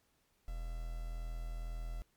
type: tone with quantisation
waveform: triangle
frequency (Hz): 41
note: E1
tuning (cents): -9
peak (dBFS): -36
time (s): 0.48-2.02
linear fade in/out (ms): 0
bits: 9
effects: pink hiss -75 dBFS RMS until 2.16 s + MP3 96 kbps